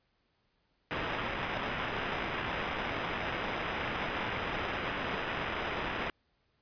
blue noise with sample-and-hold, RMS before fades -35 dBFS, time 0.91-6.1 s, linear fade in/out 0 ms, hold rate 4410 Hz, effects pink hiss -75 dBFS RMS until 6.61 s + resampled to 11025 Hz

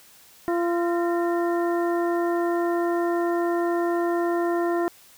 harmonic tone with a mistuned harmonic, 343.9 Hz, F4, 27 cents flat, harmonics 1 / 2 / 3 / 4 / 5, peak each -22 / -28 / -33 / -36 / -37 dBFS, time 0.48-4.88 s, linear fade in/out 0 ms, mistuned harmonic 5, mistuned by +97 cents, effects white hiss -52 dBFS RMS until 5.17 s

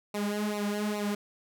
sawtooth tone with flanger, 207.7 Hz, G#3, in tune, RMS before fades -31 dBFS, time 0.14-1.15 s, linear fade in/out 5 ms, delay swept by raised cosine 0.6 to 4 ms, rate 2.4 Hz, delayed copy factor -0.85, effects none

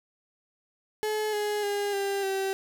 35% pulse tone with pitch steps, 428.1 / 417.4 / 406.9 / 396.7 / 386.7 Hz, A4 / G#4 / G#4 / G4 / G4, -47 / +9 / -35 / +21 / -24 cents, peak -25 dBFS, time 1.03-2.53 s, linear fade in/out 0 ms, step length 300 ms, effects none

